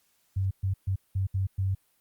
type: tone bursts at uneven times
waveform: sine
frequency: 96 Hz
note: G2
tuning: 36 cents flat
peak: -24 dBFS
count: 6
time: 0.36-0.51 / 0.63-0.74 / 0.87-0.96 / 1.15-1.27 / 1.34-1.47 / 1.58-1.75 s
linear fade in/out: 10 ms
effects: white hiss -69 dBFS RMS until 2 s + Opus 48 kbps